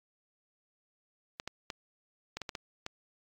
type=clicks; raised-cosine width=0.2 ms; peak=-20 dBFS; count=8; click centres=1.399 / 1.476 / 1.702 / 2.37 / 2.417 / 2.492 / 2.552 / 2.864 s; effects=AAC 64 kbps